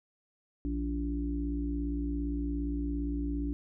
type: harmonic tone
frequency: 57.4 Hz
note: A#1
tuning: 26 cents flat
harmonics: 1 / 3 / 5 / 6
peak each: -33 / -43 / -33 / -45 dBFS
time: 0.65-3.53 s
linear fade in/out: 0 ms
effects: none